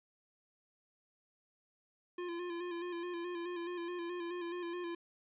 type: tone with vibrato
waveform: square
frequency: 348 Hz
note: F4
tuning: 6 cents flat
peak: -39 dBFS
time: 2.18-4.95 s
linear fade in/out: 5 ms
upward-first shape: square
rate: 4.7 Hz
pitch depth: 35 cents each way
effects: resampled to 8000 Hz + 12-bit